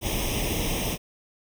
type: noise with comb filter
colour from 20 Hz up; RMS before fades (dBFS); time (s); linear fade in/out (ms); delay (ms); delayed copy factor
pink; -27; 0.01-0.98; 50; 0.34; +0.85
effects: none

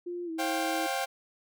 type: tone with pitch glide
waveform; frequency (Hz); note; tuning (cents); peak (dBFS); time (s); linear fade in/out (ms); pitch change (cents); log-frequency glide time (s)
sine; 350.9 to 323.6; F4 to E4; +8 to -32; -33; 0.06-0.87; 10; -140; 0.25-0.31
type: chord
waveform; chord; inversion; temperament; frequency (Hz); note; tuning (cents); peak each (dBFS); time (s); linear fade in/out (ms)
sawtooth; C suspended fourth; none; equal with one note detuned; 535.5 / 698.5 / 784; C5 / F5 / G5; +40 / 0 / 0; -31 / -31 / -28; 0.38-1.06; 20
effects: none

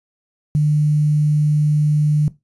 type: tone with quantisation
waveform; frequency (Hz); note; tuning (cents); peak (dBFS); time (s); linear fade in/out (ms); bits
sine; 150; D3; +37; -12; 0.55-2.28; 0; 7
effects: noise-tail reverb RT60 0.2 s tail -17 dB re dry + resampled to 24000 Hz

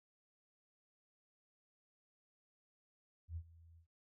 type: tone with ADSR envelope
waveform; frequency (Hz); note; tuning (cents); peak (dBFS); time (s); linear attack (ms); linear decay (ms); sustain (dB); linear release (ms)
sine; 83.1; E2; +15; -39; 3.28-3.87; 83; 65; -20; 96
effects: none

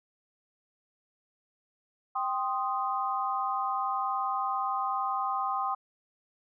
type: chord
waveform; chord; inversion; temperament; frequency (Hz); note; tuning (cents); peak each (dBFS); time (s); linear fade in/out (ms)
sine; C minor; second; equal; 784 / 1046.5 / 1244.5; G5 / C6 / Eb6; 0 / 0 / 0; -32; 2.15-5.75; 10
effects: none

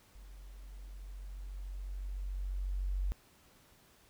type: tone with level ramp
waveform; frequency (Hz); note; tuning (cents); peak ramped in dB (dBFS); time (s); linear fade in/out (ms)
sine; 46.91; F#1; +25; -49 to -30; 0.15-3.12; 0
effects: pink hiss -64 dBFS RMS until 4.09 s

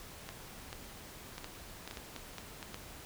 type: clicks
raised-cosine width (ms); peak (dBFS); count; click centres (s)
0.2; -25; 11; 0.29 / 0.729 / 1.381 / 1.444 / 1.876 / 1.911 / 1.972 / 2.163 / 2.383 / 2.628 / 2.744
effects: pink hiss -50 dBFS RMS until 3.05 s

